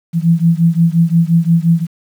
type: beating tone pair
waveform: sine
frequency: 164.81 / 170.51 Hz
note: E3 / F3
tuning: 0 / -41 cents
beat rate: 5.7 Hz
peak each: -11 / -12 dBFS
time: 0.13-1.87 s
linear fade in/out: 50 ms
effects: 7-bit